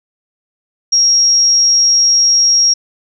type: tone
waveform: sine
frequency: 5600 Hz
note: F8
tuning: 4 cents sharp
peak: -7 dBFS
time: 0.92-2.74 s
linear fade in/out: 10 ms
effects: none